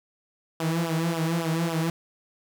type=tone with flanger; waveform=sawtooth; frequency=164.81 Hz; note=E3; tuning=in tune; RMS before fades=-26 dBFS; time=0.6-1.9 s; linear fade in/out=2 ms; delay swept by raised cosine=0.46 to 4.76 ms; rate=3.6 Hz; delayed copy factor=-0.95; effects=none